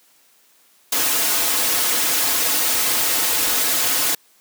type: noise with comb filter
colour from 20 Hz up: white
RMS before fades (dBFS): -19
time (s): 0.92-4.15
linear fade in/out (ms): 5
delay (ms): 5.1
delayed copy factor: -0.95
effects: white hiss -56 dBFS RMS until 4.4 s + high-pass 200 Hz 12 dB/octave